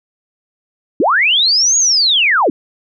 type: linear two-way sweep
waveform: sine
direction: up then down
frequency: 229.4 to 6760 to 229.4 Hz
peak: -9 dBFS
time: 1-2.5 s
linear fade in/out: 2 ms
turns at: 1.77 s
effects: none